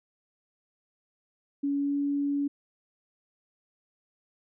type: tone with pitch glide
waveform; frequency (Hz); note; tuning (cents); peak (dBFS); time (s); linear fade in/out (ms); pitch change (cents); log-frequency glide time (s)
sine; 282.2 to 284.2; C#4 to C#4; +31 to +43; -25; 1.63-2.48; 10; +12; 1.77-1.96
effects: none